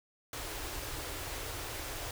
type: band-stop noise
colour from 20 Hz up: pink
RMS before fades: -40 dBFS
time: 0.33-2.11 s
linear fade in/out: 2 ms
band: 130 to 280 Hz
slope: 48 dB/octave
effects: none